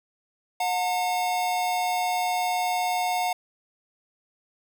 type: tone pair together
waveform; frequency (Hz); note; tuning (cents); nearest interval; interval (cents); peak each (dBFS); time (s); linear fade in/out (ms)
square; 724 / 904.3; F#5 / A5; -38 / +47; major third; 385; -25 / -31; 0.6-3.33; 5
effects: none